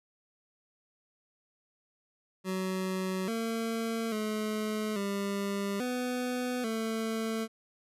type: tone with pitch steps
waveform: 25% pulse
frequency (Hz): 187.6 / 227 / 214.6 / 199.6 / 249.4 / 223.1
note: F#3 / A#3 / A3 / G3 / B3 / A3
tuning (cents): +24 / -46 / -43 / +32 / +17 / +24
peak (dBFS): -27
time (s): 2.44-7.48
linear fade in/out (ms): 50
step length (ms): 840
effects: resampled to 32000 Hz